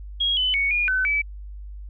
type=tone with pitch steps; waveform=sine; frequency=3287 / 3016 / 2226 / 2433 / 1516 / 2298 Hz; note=G#7 / F#7 / C#7 / D#7 / F#6 / D7; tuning=-19 / +32 / +7 / -39 / +42 / -38 cents; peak=-19 dBFS; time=0.2-1.22 s; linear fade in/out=10 ms; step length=170 ms; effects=added 50 Hz sine -34 dBFS peak until 1.89 s